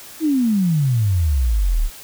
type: exponential sweep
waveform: sine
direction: down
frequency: 329.6 to 33.42 Hz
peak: -14 dBFS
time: 0.2-1.9 s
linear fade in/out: 50 ms
effects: white hiss -39 dBFS RMS until 2.03 s